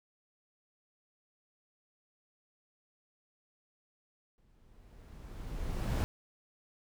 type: noise with exponential growth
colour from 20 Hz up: brown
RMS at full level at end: -28 dBFS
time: 4.38-6.04 s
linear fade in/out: 0 ms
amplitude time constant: 360 ms
effects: none